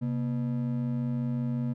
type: ring-modulated tone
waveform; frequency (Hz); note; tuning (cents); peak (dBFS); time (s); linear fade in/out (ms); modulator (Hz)
triangle; 185; F#3; 0; -22; 0.01-1.74; 20; 52.7
effects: none